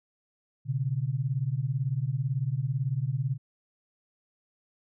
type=beating tone pair; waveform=sine; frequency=123.47 / 141.47 Hz; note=B2 / C#3; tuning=0 / +36 cents; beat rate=18 Hz; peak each=-29 dBFS; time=0.65-3.38 s; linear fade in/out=50 ms; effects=none

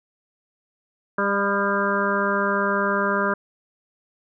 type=harmonic tone with a mistuned harmonic; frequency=199.9 Hz; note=G3; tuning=34 cents sharp; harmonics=1 / 2 / 3 / 5 / 6 / 7 / 8; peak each=-27 / -27 / -27 / -27 / -27 / -27 / -27 dBFS; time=1.18-3.34 s; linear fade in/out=5 ms; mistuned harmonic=6; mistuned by=+21 cents; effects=none

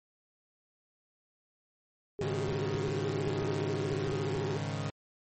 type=tone with vibrato; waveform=sine; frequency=391.9 Hz; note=G4; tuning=in tune; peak=-33 dBFS; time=2.19-4.57 s; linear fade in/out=0 ms; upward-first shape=triangle; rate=14 Hz; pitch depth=140 cents each way
type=chord; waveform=sawtooth; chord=Ab suspended fourth; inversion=none; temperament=equal; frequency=103.83 / 138.59 / 155.56 Hz; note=Ab2 / Db3 / Eb3; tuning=0 / 0 / 0 cents; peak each=-33 dBFS; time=2.21-4.9 s; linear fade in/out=0 ms
type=clicks; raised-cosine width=5 ms; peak=-30 dBFS; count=10; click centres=2.484 / 2.526 / 2.752 / 2.882 / 3.278 / 3.423 / 3.93 / 4.075 / 4.123 / 4.364 s
effects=MP3 32 kbps

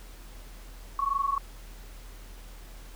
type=tone pair together; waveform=sine; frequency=1098.9 / 1122 Hz; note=C#6 / C#6; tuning=-15 / +21 cents; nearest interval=unison; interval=36 cents; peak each=-28 dBFS; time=0.99-1.38 s; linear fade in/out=2 ms; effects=added 40 Hz sine -43 dBFS peak until 2.95 s + pink hiss -52 dBFS RMS until 2.95 s

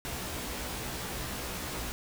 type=noise with comb filter; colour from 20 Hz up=pink; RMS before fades=-37 dBFS; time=0.05-1.92 s; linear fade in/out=0 ms; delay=16 ms; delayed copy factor=+0.8; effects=none

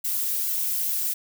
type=noise with flanger; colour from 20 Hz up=violet; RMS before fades=-26 dBFS; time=0.04-1.14 s; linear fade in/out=10 ms; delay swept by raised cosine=1.6 to 3.1 ms; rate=2.3 Hz; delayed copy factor=-0.7; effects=none

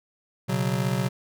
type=chord; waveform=square; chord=B suspended second; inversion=none; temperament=just; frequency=123.47 / 138.9 / 185.21 Hz; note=B2 / C#3 / F#3; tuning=0 / +4 / +2 cents; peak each=-28 / -29 / -28 dBFS; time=0.48-1.09 s; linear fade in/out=20 ms; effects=none

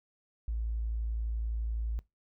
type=tone with tanh clipping; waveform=triangle; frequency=55.9 Hz; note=A1; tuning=28 cents sharp; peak=-30 dBFS; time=0.48-1.99 s; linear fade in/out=0 ms; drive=3 dB; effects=noise-tail reverb RT60 0.2 s tail -21 dB re dry

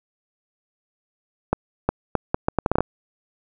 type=accelerating click train; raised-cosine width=1 ms; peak=-4 dBFS; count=11; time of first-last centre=1.53-2.806 s; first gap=360 ms; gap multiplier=0.73; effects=none

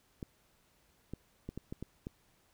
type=clicks; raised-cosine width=3 ms; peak=-27 dBFS; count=7; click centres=0.228 / 1.136 / 1.49 / 1.576 / 1.725 / 1.826 / 2.069 s; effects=pink hiss -70 dBFS RMS until 2.53 s

